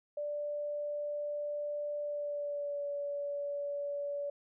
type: tone with pitch glide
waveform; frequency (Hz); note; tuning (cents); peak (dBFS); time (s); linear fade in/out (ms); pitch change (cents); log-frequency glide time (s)
sine; 587.3 to 572.9; D5 to D5; 0 to -43; -34; 0.17-4.3; 5; -43; 2.01-2.86
effects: none